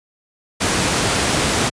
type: noise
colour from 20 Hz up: pink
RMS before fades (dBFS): -17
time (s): 0.6-1.7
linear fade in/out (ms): 20
effects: high-pass 80 Hz 12 dB/octave + resampled to 22050 Hz